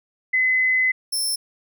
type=tone pair in turn; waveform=sine / 20% pulse; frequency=2030 / 5346 Hz; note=B6 / E8; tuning=+47 / +23 cents; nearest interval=octave + perfect fourth; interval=1676 cents; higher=second; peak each=-16 dBFS; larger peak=neither; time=0.33-0.92 / 1.12-1.36 s; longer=first; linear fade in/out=10 ms; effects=none